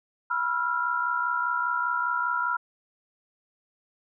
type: tone cluster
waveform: sine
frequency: 977 / 1335 / 1400 Hz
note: B5 / E6 / F6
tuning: -19 / +22 / +4 cents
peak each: -29 / -30 / -27 dBFS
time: 0.3-2.57 s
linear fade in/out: 10 ms
effects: none